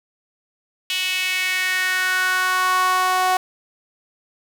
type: tone with high-pass filter sweep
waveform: sawtooth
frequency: 370 Hz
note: F#4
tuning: in tune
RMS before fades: -20 dBFS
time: 0.9-3.37 s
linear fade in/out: 2 ms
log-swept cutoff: 2900 to 820 Hz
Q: 3.7
effects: none